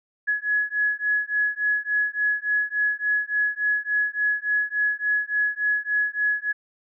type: beating tone pair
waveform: sine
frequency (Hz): 1686 / 1689.5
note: G#6 / G#6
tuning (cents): +26 / +29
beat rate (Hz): 3.5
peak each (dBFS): -24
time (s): 0.27-6.53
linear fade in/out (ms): 20
effects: none